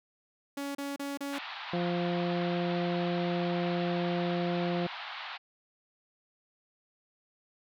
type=tone bursts; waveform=sawtooth; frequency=281 Hz; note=C#4; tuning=24 cents sharp; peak=-30 dBFS; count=4; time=0.57-1.386 s; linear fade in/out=5 ms; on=180 ms; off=32 ms
type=band-pass noise; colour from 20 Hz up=pink; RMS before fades=-41 dBFS; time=1.32-5.38 s; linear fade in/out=20 ms; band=740 to 4200 Hz; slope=48 dB/octave
type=harmonic tone; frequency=174.61 Hz; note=F3; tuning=in tune; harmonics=1 / 2 / 3 / 4; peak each=-31 / -34 / -36 / -37 dBFS; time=1.73-4.87 s; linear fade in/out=5 ms
effects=none